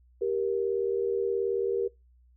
sine tone pair together, 392 / 470.7 Hz, G4 / A#4, 0 / +17 cents, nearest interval minor third, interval 317 cents, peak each -28 dBFS, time 0.21-1.88 s, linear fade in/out 10 ms, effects noise-tail reverb RT60 0.2 s tail -21 dB re dry + added 61 Hz sine -57 dBFS peak until 2.36 s

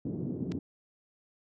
white band-pass noise, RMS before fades -35 dBFS, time 0.05-0.59 s, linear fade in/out 5 ms, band 110 to 310 Hz, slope 24 dB/octave
clicks, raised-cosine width 0.2 ms, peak -33 / -26 dBFS, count 2, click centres 0.517 / 0.52 s
effects none

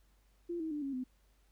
sine tone with pitch steps, 344.3 / 319.4 / 296.3 / 274.9 / 255 Hz, F4 / D#4 / D4 / C#4 / C4, -25 / +45 / +15 / -14 / -44 cents, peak -35 dBFS, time 0.49-1.04 s, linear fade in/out 10 ms, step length 110 ms, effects added 49 Hz sine -66 dBFS peak until 1.51 s + pink hiss -74 dBFS RMS until 1.51 s

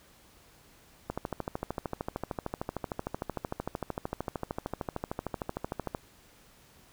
click train, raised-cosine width 1 ms, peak -18 dBFS, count 65, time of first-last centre 1.1-5.948 s, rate 13.2 Hz, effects pink hiss -59 dBFS RMS until 6.92 s

